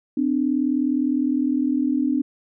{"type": "tone pair together", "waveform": "sine", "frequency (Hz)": [256.9, 296.7], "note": ["C4", "D4"], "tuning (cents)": [-32, 18], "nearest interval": "major second", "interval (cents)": 250, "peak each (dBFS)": -21, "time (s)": [0.17, 2.22], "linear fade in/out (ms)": 5, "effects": []}